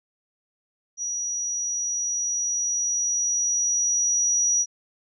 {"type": "tone with level ramp", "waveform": "sine", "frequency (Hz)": 5810, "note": "F#8", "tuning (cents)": -32, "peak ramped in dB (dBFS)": [-26, -18], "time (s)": [0.97, 4.66], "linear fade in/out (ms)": 50, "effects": []}